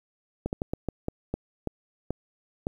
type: slowing click train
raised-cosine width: 2 ms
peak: -15 dBFS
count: 10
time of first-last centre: 0.46-2.669 s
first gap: 69 ms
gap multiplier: 1.3
effects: 9-bit